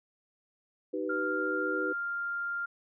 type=chord; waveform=sine; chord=Eb augmented; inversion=none; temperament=equal with one note detuned; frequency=311.1 / 385.5 / 493.9 Hz; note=Eb4 / G4 / B4; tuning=0 / -29 / 0 cents; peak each=-35 dBFS; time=0.93-1.93 s; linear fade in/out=10 ms
type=tone; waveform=sine; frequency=1396.9 Hz; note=F6; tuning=in tune; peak=-31 dBFS; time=1.09-2.66 s; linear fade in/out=10 ms
effects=none